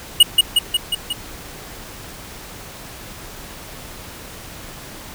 square tone with echo, 2894 Hz, F#7, 39 cents flat, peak -5 dBFS, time 0.2-0.23 s, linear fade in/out 5 ms, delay 180 ms, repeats 5, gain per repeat -3 dB, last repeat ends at 1.13 s, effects pink hiss -36 dBFS RMS until 5.14 s

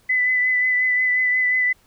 sine tone with vibrato, 2004 Hz, B6, 25 cents sharp, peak -16 dBFS, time 0.09-1.73 s, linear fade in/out 10 ms, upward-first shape triangle, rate 5.6 Hz, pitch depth 24 cents each way, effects pink hiss -58 dBFS RMS until 1.86 s

